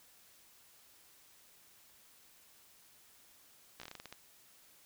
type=slowing click train; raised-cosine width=0.2 ms; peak=-29 dBFS; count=10; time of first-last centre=3.8-4.126 s; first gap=15 ms; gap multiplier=1.21; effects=white hiss -63 dBFS RMS until 4.85 s